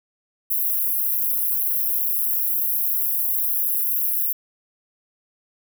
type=high-pass noise; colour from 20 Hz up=white; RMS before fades=-22 dBFS; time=0.5-4.33 s; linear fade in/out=10 ms; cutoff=11000 Hz; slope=96 dB/octave; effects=none